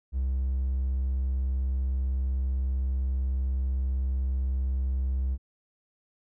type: tone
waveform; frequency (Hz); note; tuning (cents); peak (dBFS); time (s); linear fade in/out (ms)
triangle; 65.41; C2; 0; -22; 0.12-5.38; 50
effects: tanh soft clip ceiling -19 dBFS